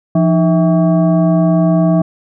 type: tone with frequency modulation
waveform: sine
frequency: 171.3 Hz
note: F3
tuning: 33 cents flat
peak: -8 dBFS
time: 0.15-2.02 s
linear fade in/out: 5 ms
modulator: 480 Hz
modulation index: 0.92
effects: none